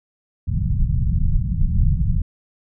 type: low-pass noise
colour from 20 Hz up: pink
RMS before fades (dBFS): -18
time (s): 0.47-2.22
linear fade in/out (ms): 5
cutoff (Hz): 180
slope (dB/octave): 48
effects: none